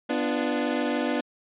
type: chord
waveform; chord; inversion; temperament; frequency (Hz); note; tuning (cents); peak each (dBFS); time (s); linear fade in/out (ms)
25% pulse; B diminished; none; equal with one note detuned; 246.9 / 293.7 / 343.6; B3 / D4 / F4; 0 / 0 / -28; -24 / -24 / -28; 0.09-1.21; 10
effects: resampled to 8000 Hz